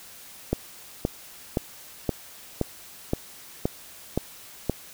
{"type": "click train", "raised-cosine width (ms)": 2, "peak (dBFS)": -9, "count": 9, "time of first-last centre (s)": [0.53, 4.697], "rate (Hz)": 1.92, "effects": ["white hiss -46 dBFS RMS until 4.93 s"]}